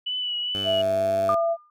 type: tone with vibrato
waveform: sine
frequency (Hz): 2960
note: F#7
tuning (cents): 0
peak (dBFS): -25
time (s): 0.06-0.82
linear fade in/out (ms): 10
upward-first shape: triangle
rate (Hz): 2.4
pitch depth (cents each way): 31
type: tone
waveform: 10% pulse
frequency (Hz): 98.5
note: G2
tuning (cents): +9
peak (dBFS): -24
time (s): 0.55-1.35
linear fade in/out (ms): 0
type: tone with pitch glide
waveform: sine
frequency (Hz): 659.3 to 670.4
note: E5 to E5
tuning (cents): 0 to +29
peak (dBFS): -20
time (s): 0.64-1.57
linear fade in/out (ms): 50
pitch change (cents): +29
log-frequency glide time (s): 0.87-1.22
type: tone with exponential decay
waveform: sine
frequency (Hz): 1207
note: D6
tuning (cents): +47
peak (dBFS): -18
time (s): 1.29-1.7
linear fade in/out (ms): 2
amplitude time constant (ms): 87
effects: none